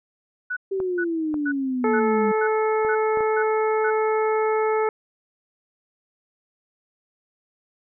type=tone bursts; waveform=sine; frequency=1480 Hz; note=F#6; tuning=in tune; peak=-24 dBFS; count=8; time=0.5-3.906 s; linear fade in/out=10 ms; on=67 ms; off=410 ms
type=exponential sweep; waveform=sine; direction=down; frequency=392.6 to 202 Hz; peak=-22 dBFS; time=0.71-2.32 s; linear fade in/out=10 ms
type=clicks; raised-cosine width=1 ms; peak=-20 dBFS; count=5; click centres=0.802 / 1.342 / 2.849 / 3.173 / 3.207 s
type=harmonic tone; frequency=435.3 Hz; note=A4; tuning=19 cents flat; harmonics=1 / 2 / 3 / 4 / 5; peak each=-20 / -26 / -29 / -37 / -34 dBFS; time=1.84-4.89 s; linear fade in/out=2 ms
effects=none